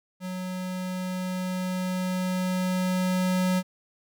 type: tone with level ramp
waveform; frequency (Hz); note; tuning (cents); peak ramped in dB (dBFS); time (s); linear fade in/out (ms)
square; 184; F#3; -9; -32 to -22; 0.2-3.63; 50
effects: none